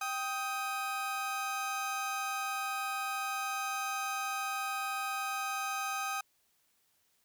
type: tone pair together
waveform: 30% pulse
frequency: 784 / 1254.3 Hz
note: G5 / D#6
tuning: 0 / +14 cents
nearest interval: minor sixth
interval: 814 cents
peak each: -35 / -33 dBFS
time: 0.01-6.21 s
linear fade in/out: 5 ms
effects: white hiss -73 dBFS RMS until 7.24 s